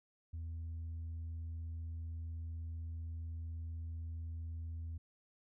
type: tone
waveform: sine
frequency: 82.1 Hz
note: E2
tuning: 6 cents flat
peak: -38 dBFS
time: 0.33-4.98 s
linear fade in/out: 10 ms
effects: tanh soft clip ceiling -39 dBFS